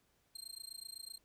25% pulse tone with amplitude modulation, 4186 Hz, C8, in tune, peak -38 dBFS, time 0.35-1.18 s, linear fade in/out 5 ms, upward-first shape sine, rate 27.9 Hz, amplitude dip 100%, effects pink hiss -75 dBFS RMS until 1.24 s

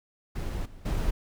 brown noise with level steps, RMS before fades -31 / -47 / -27 dBFS, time 0.35-1.11 s, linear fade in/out 10 ms, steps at 0.65 / 0.85 s, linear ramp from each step 10 ms, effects none

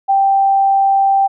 sine tone, 784 Hz, G5, in tune, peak -9 dBFS, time 0.08-1.28 s, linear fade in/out 20 ms, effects none

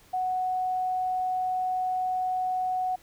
sine tone, 740 Hz, F#5, in tune, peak -25 dBFS, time 0.13-2.96 s, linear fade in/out 10 ms, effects pink hiss -57 dBFS RMS until 3.02 s

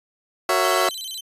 20% pulse chord, F# dominant seventh, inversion none, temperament just, 370 / 462.5 / 555 / 666 Hz, F#4 / A#4 / C#5 / E5, 0 / -14 / +2 / +18 cents, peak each -18 / -23 / -19 / -17 dBFS, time 0.49-0.89 s, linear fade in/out 2 ms
sawtooth tone with vibrato, 3520 Hz, A7, in tune, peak -27 dBFS, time 0.61-1.21 s, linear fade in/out 10 ms, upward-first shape square, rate 15 Hz, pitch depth 220 cents each way
effects resampled to 32000 Hz

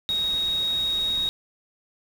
sine tone in noise, 3768 Hz, A#7, 18 cents sharp, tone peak -22 dBFS, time 0.09-1.29 s, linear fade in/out 0 ms, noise pink, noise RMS -40 dBFS, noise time 0.09-1.29 s, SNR +15 dB, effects none

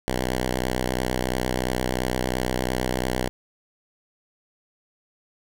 5% pulse tone with vibrato, 62.9 Hz, B1, 32 cents sharp, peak -12 dBFS, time 0.08-3.29 s, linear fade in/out 0 ms, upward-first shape sine, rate 8.8 Hz, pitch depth 43 cents each way, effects none

